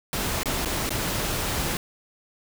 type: noise with dropouts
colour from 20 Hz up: pink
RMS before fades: -27 dBFS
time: 0.13-1.77 s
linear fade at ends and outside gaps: 1 ms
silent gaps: 0.433-0.457 / 0.649-0.657 / 0.893-0.905 s
effects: none